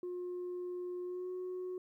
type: tone with pitch glide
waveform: sine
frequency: 358.1 to 366 Hz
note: F4 to F#4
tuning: +43 to -19 cents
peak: -36 dBFS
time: 0.03-1.78 s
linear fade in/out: 2 ms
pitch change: +38 cents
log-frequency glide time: 1.03-1.3 s
effects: tanh soft clip ceiling -36 dBFS + 13-bit